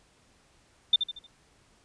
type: tone with echo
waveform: sine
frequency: 3583 Hz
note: A7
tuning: 31 cents sharp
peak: -16 dBFS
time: 0.93-0.96 s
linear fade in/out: 5 ms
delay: 77 ms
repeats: 4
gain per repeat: -8 dB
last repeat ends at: 1.268 s
effects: pink hiss -63 dBFS RMS until 1.84 s + resampled to 22050 Hz